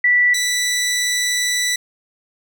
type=tone pair in turn; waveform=sine / 15% pulse; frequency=1964 / 1972.8 Hz; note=B6 / B6; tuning=-10 / -2 cents; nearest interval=unison; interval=8 cents; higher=second; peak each=-11 dBFS; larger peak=neither; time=0.04-0.34 / 0.34-1.76 s; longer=second; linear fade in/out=5 ms; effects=none